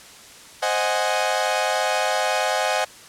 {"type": "chord", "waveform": "sawtooth", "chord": "Ab dominant seventh", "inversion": "first", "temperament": "equal", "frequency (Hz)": [523.3, 622.3, 740, 830.6], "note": ["C5", "Eb5", "Gb5", "Ab5"], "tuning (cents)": [0, 0, 0, 0], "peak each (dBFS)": [-23, -21, -21, -22], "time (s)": [0.62, 2.85], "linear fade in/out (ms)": 10, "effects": ["white hiss -44 dBFS RMS until 3.08 s", "low-pass 9000 Hz 12 dB/octave"]}